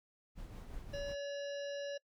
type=noise with tremolo; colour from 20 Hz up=brown; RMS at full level=-45 dBFS; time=0.35-1.16 s; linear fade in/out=50 ms; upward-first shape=sine; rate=5.5 Hz; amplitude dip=40%
type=harmonic tone; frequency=568 Hz; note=C#5; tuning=42 cents sharp; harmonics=1 / 3 / 5 / 7 / 9 / 10; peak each=-39 / -49 / -53 / -56 / -58 / -59 dBFS; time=0.93-1.98 s; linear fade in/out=10 ms
effects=noise-tail reverb RT60 0.1 s tail -24 dB re dry